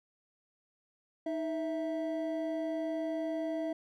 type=tone pair together; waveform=triangle; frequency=313.8 / 656.1 Hz; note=D#4 / E5; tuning=+15 / -8 cents; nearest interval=octave + minor second; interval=1277 cents; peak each=-33 / -33 dBFS; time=1.26-3.73 s; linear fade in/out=5 ms; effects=none